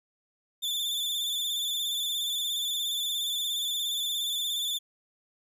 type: tone with vibrato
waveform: 40% pulse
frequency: 3520 Hz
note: A7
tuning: in tune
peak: -27 dBFS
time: 0.62-4.79 s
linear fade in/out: 20 ms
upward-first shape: square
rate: 17 Hz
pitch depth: 34 cents each way
effects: none